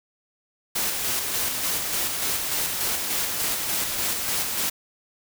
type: noise with tremolo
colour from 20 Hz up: white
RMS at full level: -25 dBFS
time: 0.75-4.7 s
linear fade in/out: 10 ms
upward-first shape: square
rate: 3.4 Hz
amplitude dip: 30%
effects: none